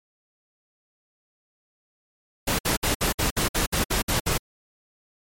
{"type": "noise bursts", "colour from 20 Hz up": "pink", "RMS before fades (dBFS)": -23, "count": 11, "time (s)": [2.47, 4.38], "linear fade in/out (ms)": 10, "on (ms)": 120, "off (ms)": 59, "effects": ["MP3 64 kbps"]}